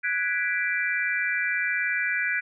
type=chord; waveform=sine; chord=G# half-diminished seventh; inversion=third; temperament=equal; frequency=1480 / 1661.2 / 1975.5 / 2349 Hz; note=F#6 / G#6 / B6 / D7; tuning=0 / 0 / 0 / 0 cents; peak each=-29 dBFS; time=0.03-2.41 s; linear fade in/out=20 ms; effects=none